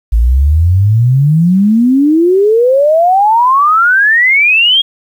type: exponential sweep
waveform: sine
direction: up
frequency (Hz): 53.6 to 3300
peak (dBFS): -5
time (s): 0.12-4.82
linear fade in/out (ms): 10
effects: 7-bit

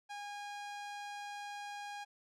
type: tone with low-pass filter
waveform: sawtooth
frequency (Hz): 818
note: G#5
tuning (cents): -26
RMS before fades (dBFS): -45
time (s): 0.09-2.05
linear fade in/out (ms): 20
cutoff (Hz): 7500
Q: 0.58
effects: none

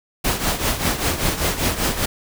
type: noise with tremolo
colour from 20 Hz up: pink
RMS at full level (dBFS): -18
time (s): 0.24-2.06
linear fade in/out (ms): 10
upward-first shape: triangle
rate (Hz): 5.1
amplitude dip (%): 75
effects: none

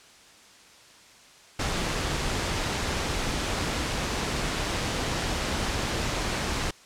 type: noise with amplitude modulation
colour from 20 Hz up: pink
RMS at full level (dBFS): -27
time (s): 1.59-6.71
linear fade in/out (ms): 5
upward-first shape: sine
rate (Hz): 190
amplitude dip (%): 25
effects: white hiss -52 dBFS RMS until 6.85 s + low-pass 7000 Hz 12 dB/octave

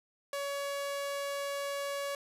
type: tone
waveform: sawtooth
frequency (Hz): 563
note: C#5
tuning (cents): +27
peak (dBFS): -30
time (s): 0.33-2.15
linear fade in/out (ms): 2
effects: resampled to 32000 Hz + 11-bit

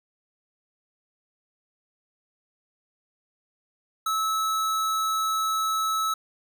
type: tone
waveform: square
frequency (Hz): 1300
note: E6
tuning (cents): -24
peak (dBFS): -24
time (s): 4.06-6.14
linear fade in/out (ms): 5
effects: none

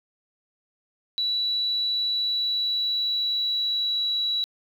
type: tone with pitch glide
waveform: triangle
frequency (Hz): 3937 to 3914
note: B7 to B7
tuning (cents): -6 to -16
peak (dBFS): -19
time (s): 1.18-4.44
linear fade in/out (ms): 0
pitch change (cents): -10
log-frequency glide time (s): 2.1-4.02
effects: tanh soft clip ceiling -21 dBFS + 9-bit

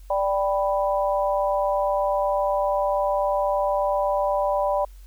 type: chord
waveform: sine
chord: G major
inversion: second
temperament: equal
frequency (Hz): 587.3 / 784 / 987.8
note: D5 / G5 / B5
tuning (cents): 0 / 0 / 0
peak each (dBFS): -22 / -26 / -26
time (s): 0.1-4.85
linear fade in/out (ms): 5
effects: added 46 Hz sine -41 dBFS peak until 5.06 s + white hiss -59 dBFS RMS until 5.06 s

